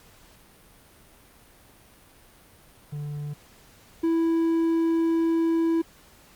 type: tone pair in turn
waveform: triangle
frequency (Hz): 146.83 / 329.6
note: D3 / E4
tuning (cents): 0 / 0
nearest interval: octave + major second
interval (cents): 1400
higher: second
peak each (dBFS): -28 / -18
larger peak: second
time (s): 2.92-3.34 / 4.03-5.82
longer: second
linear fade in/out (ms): 10
effects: pink hiss -54 dBFS RMS until 6.35 s + Opus 48 kbps